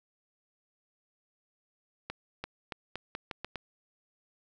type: accelerating click train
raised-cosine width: 0.3 ms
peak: -20 dBFS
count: 8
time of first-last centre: 2.1-3.557 s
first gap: 340 ms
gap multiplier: 0.83
effects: none